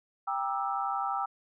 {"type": "chord", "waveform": "sine", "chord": "E half-diminished seventh", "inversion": "first", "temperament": "just", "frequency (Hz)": [791.1, 949.3, 1186.7, 1318.5], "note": ["G5", "Bb5", "D6", "E6"], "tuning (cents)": [16, 31, 18, 0], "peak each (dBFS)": [-32, -38, -37, -33], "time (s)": [0.27, 1.26], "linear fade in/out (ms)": 10, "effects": []}